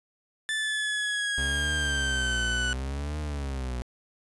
30% pulse exponential sweep, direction down, 1760 to 1480 Hz, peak -24 dBFS, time 0.49-2.73 s, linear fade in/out 0 ms
40% pulse tone with vibrato, 66.6 Hz, C2, 31 cents sharp, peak -29 dBFS, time 1.38-3.82 s, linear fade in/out 0 ms, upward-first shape triangle, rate 0.69 Hz, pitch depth 240 cents each way
effects resampled to 24000 Hz

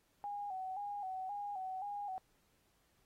sine tone with vibrato, 784 Hz, G5, in tune, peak -39 dBFS, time 0.24-2.18 s, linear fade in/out 0 ms, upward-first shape square, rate 1.9 Hz, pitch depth 71 cents each way, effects pink hiss -75 dBFS RMS until 3.05 s + AAC 48 kbps

